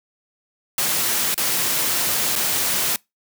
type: noise with dropouts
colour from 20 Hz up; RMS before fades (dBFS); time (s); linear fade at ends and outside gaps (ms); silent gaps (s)
white; -21; 0.78-2.96; 1; 1.343-1.378 / 2.354-2.36
effects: noise-tail reverb RT60 0.2 s tail -25 dB re dry + high-pass 100 Hz 12 dB/octave

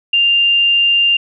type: tone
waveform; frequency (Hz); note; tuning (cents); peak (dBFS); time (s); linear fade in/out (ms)
sine; 2794; F7; 0; -9; 0.13-1.17; 5
effects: none

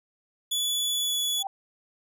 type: tone with pitch glide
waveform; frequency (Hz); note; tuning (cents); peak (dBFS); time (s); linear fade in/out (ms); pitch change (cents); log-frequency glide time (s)
sawtooth; 3431 to 3411; A7 to G#7; -44 to +46; -22; 0.51-1.43; 10; -10; 0.93-1.16
type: tone with exponential growth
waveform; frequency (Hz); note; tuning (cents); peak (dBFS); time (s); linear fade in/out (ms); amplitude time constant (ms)
sine; 784; G5; 0; -25; 1.35-1.47; 2; 24
effects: none

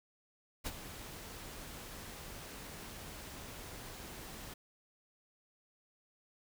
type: noise with ADSR envelope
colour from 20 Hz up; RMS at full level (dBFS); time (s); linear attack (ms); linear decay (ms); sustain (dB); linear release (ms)
pink; -37; 0.64-4.54; 26; 39; -11; 7
effects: none

